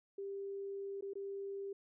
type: tone with dropouts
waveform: sine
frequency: 395.5 Hz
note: G4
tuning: 15 cents sharp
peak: -40 dBFS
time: 0.18-1.73 s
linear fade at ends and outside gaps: 5 ms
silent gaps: 1.01-1.023 / 1.135-1.154 s
effects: none